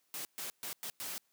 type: noise bursts at uneven times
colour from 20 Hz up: white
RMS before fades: -41 dBFS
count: 5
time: 0.14-0.25 / 0.38-0.5 / 0.63-0.73 / 0.83-0.9 / 1-1.18 s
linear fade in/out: 0 ms
effects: white hiss -75 dBFS RMS until 1.32 s + high-pass 150 Hz 12 dB/octave